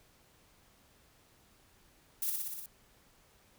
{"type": "noise with echo", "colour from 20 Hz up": "violet", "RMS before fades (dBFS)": -34, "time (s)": [2.22, 2.3], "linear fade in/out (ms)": 2, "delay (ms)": 60, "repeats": 6, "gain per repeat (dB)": -2, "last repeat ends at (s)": 2.66, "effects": ["pink hiss -65 dBFS RMS until 3.58 s"]}